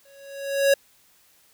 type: tone with exponential growth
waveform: square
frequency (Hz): 554.4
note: C#5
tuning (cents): 0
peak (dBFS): -14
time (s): 0.05-0.74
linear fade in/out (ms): 5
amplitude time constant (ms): 150
effects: white hiss -59 dBFS RMS until 1.53 s